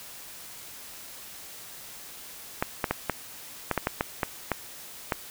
clicks, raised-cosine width 0.5 ms, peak -9 dBFS, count 11, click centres 2.625 / 2.842 / 2.91 / 3.097 / 3.713 / 3.777 / 3.871 / 4.009 / 4.232 / 4.517 / 5.122 s, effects white hiss -44 dBFS RMS until 5.3 s

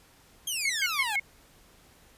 15% pulse exponential sweep, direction down, 3279 to 784 Hz, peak -22 dBFS, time 0.47-1.16 s, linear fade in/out 5 ms
sine tone bursts, 2178 Hz, C#7, 31 cents flat, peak -24 dBFS, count 4, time 0.65-1.198 s, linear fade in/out 5 ms, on 47 ms, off 120 ms
effects pink hiss -58 dBFS RMS until 2.17 s + resampled to 32000 Hz

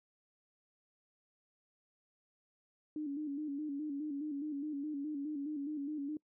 sine tone with vibrato, 292.3 Hz, D4, 8 cents flat, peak -36 dBFS, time 2.96-6.17 s, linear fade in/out 2 ms, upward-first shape square, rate 4.8 Hz, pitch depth 70 cents each way, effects noise-tail reverb RT60 0.1 s tail -26 dB re dry

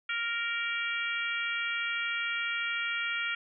harmonic tone, 466.2 Hz, A#4, in tune, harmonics 3 / 4 / 5 / 6 / 7, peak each -34 / -37 / -34 / -39 / -40 dBFS, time 0.09-3.35 s, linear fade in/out 5 ms, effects none

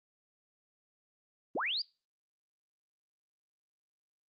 sine linear sweep, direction up, 174.61 to 4952 Hz, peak -31 dBFS, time 1.55-1.82 s, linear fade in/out 5 ms, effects noise-tail reverb RT60 0.3 s tail -23 dB re dry + Opus 32 kbps

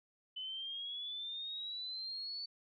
sine exponential sweep, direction up, 3010 to 4500 Hz, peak -40 dBFS, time 0.36-2.46 s, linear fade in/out 10 ms, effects none

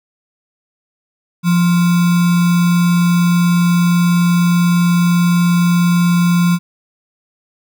sine tone with sample-and-hold, 174.2 Hz, F3, 4 cents flat, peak -9 dBFS, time 1.43-6.59 s, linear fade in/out 50 ms, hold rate 1225 Hz, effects none

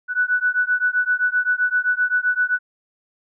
sine beating tone pair, 1480 / 1487.7 Hz, F#6 / F#6, 0 / +9 cents, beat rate 7.7 Hz, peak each -20 / -20 dBFS, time 0.08-2.59 s, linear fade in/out 50 ms, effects none

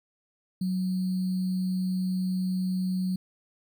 sine tone with sample-and-hold, 185 Hz, F#3, in tune, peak -25 dBFS, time 0.61-3.16 s, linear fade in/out 5 ms, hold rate 4410 Hz, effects none

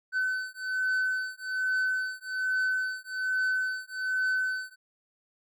triangle beating tone pair, 1516 / 1517.2 Hz, F#6 / F#6, +42 / +43 cents, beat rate 1.2 Hz, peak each -28 dBFS, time 0.12-4.76 s, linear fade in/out 50 ms, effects MP3 96 kbps

